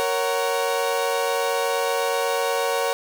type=chord; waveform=30% pulse; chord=F# major; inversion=first; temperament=equal with one note detuned; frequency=466.2 / 554.4 / 747.3 Hz; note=A#4 / C#5 / F#5; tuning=0 / 0 / +17 cents; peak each=-22 / -22 / -25 dBFS; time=0-2.93 s; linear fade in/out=0 ms; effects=none